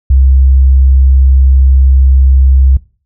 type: tone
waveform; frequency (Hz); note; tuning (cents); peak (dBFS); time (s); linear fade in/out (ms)
sine; 66.2; C2; +21; -3; 0.1-2.77; 5
effects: noise-tail reverb RT60 0.4 s tail -20 dB re dry